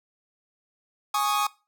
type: chord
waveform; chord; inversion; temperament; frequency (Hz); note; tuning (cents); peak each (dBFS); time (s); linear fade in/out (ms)
45% pulse; Ab suspended fourth; none; equal; 830.6 / 1108.7 / 1244.5; Ab5 / Db6 / Eb6; 0 / 0 / 0; -27; 1.14-1.47; 5
effects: noise-tail reverb RT60 0.3 s tail -21 dB re dry